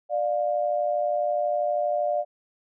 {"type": "tone pair together", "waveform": "sine", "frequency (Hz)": [594, 706.4], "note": ["D5", "F5"], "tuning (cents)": [20, 20], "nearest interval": "minor third", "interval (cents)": 300, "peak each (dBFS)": [-24, -26], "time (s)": [0.09, 2.25], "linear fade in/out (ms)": 50, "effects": []}